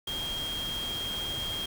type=tone in noise; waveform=sine; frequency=3229 Hz; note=G#7; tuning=49 cents flat; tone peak=-32 dBFS; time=0.07-1.66 s; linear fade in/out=5 ms; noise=pink; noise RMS=-39 dBFS; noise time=0.07-1.66 s; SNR=+4 dB; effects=none